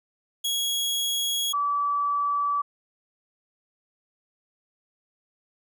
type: tone pair in turn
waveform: sawtooth / sine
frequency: 3322 / 1152.3 Hz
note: G#7 / D6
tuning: 0 / -33 cents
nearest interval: octave + tritone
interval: 1833 cents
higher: first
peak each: -21 / -22 dBFS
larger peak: first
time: 0.44-1.53 / 1.53-2.62 s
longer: neither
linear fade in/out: 10 ms
effects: none